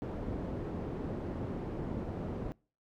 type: low-pass noise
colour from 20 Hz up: white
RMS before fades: -38 dBFS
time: 0.02-2.52 s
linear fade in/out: 0 ms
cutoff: 340 Hz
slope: 12 dB/octave
effects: noise-tail reverb RT60 0.4 s tail -25 dB re dry